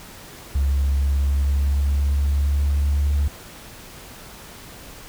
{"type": "tone with pitch glide", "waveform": "sine", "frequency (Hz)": [69, 71.97], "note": ["C#2", "D2"], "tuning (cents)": [-7, -34], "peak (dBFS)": -15, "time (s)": [0.55, 3.28], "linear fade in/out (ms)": 5, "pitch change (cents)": 73, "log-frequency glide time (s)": [0.83, 3.1], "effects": ["tanh soft clip ceiling -14 dBFS", "pink hiss -41 dBFS RMS until 5.08 s"]}